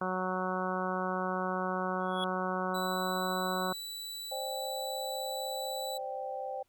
harmonic tone, 185 Hz, F#3, in tune, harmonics 1 / 2 / 3 / 4 / 5 / 6 / 7 / 8, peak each -37 / -39 / -38 / -39 / -40 / -38 / -40 / -41 dBFS, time 0.01-3.73 s, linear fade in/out 5 ms
triangle tone with exponential growth, 3356 Hz, G#7, 17 cents sharp, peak -30 dBFS, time 2-2.24 s, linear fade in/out 1 ms, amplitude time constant 51 ms
sawtooth tone, 3951 Hz, B7, in tune, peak -36 dBFS, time 2.74-5.98 s, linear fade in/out 10 ms
sine chord, C suspended second, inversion none, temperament equal, 523.3 / 587.3 / 784 Hz, C5 / D5 / G5, 0 / 0 / 0 cents, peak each -39 / -42 / -38 dBFS, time 4.31-6.63 s, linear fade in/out 10 ms
effects pink hiss -75 dBFS RMS until 6.68 s

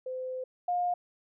sine tone pair in turn, 513 / 710.9 Hz, C5 / F5, -34 / +31 cents, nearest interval tritone, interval 565 cents, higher second, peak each -33 / -26 dBFS, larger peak second, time 0.06-0.44 / 0.68-0.94 s, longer first, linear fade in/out 5 ms, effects none

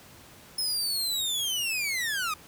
sawtooth linear sweep, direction down, 5200 to 1205 Hz, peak -24 dBFS, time 0.58-2.34 s, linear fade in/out 5 ms, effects pink hiss -51 dBFS RMS until 2.47 s + high-pass 60 Hz 12 dB/octave

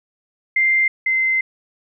sine tone pair in turn, 2093 / 2070 Hz, C7 / C7, 0 / -19 cents, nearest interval unison, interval 19 cents, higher first, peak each -13 / -15 dBFS, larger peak first, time 0.56-0.88 / 1.06-1.41 s, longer second, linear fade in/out 5 ms, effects none

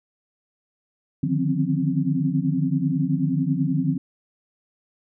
sine tone cluster, 147.9 / 155.8 / 177.2 / 257.6 / 268.1 Hz, D3 / D#3 / F3 / C4 / C4, +13 / +3 / +25 / -27 / +42 cents, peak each -26 dBFS, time 1.23-3.98 s, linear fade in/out 5 ms, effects none

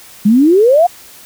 sine exponential sweep, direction up, 198.2 to 736 Hz, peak -5 dBFS, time 0.25-0.87 s, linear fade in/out 10 ms, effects white hiss -38 dBFS RMS until 1.25 s

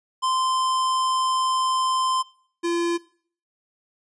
square tone pair in turn, 1038 / 342.3 Hz, C6 / F4, -14 / -35 cents, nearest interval octave + perfect fifth, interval 1921 cents, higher first, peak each -21 / -22 dBFS, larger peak first, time 0.22-2.23 / 2.63-2.98 s, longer first, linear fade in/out 20 ms, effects noise-tail reverb RT60 0.5 s tail -20 dB re dry + resampled to 22050 Hz

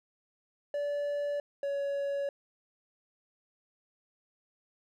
triangle tone pair in turn, 578 / 561.9 Hz, D5 / C#5, -28 / +23 cents, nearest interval unison, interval 49 cents, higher first, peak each -28 dBFS, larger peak neither, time 0.74-1.4 / 1.63-2.29 s, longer neither, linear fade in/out 2 ms, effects none

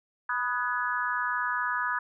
sine chord, G# minor seventh, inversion first, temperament equal with one note detuned, 987.8 / 1244.5 / 1480 / 1692.2 Hz, B5 / D#6 / F#6 / G#6, 0 / 0 / 0 / +32 cents, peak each -32 dBFS, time 0.29-1.99 s, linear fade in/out 5 ms, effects none

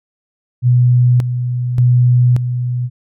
sine tone with tremolo, 123.47 Hz, B2, in tune, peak -7 dBFS, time 0.62-2.9 s, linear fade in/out 50 ms, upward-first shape square, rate 0.86 Hz, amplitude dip 60%, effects none

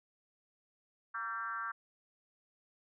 sine tone with frequency modulation, 1361 Hz, F6, 45 cents flat, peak -36 dBFS, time 1.14-1.72 s, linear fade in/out 10 ms, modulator 215 Hz, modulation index 1.3, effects none

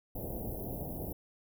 pink band-stop noise, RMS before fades -39 dBFS, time 0.15-1.13 s, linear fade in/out 5 ms, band 750 to 12000 Hz, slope 48 dB/octave, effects none

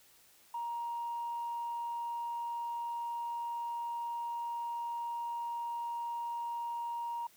sine tone, 941 Hz, A#5, 16 cents sharp, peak -34 dBFS, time 0.54-7.27 s, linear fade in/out 5 ms, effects tanh soft clip ceiling -31 dBFS + white hiss -63 dBFS RMS until 7.36 s

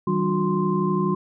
sine tone cluster, 161.4 / 193.5 / 297.6 / 361.3 / 1045 Hz, E3 / G3 / D4 / F#4 / C6, -36 / -22 / +23 / -41 / -2 cents, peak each -26 / -23 / -32 / -25 / -27 dBFS, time 0.07-1.15 s, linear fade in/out 5 ms, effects none

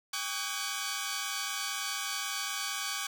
10% pulse tone cluster, 801 / 1132 / 1244 / 1508 / 1631 Hz, G5 / C#6 / D#6 / F#6 / G#6, +37 / +36 / -1 / +32 / -32 cents, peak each -34 / -28 / -34 / -31 / -33 dBFS, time 0.13-3.07 s, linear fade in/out 5 ms, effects none

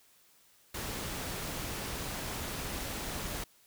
pink noise, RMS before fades -38 dBFS, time 0.74-3.44 s, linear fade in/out 5 ms, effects white hiss -64 dBFS RMS until 3.66 s

